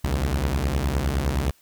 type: beating tone pair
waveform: sawtooth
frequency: 64.2 / 73.9 Hz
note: C2 / D2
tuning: -32 / +11 cents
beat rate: 9.7 Hz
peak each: -20 / -21 dBFS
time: 0.04-1.51 s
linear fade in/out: 5 ms
effects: white hiss -59 dBFS RMS until 1.61 s